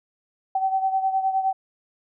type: beating tone pair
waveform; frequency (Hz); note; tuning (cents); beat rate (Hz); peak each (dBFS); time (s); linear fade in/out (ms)
sine; 765 / 774.7; G5 / G5; -42 / -21; 9.7; -21 / -27; 0.55-1.53; 5
effects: none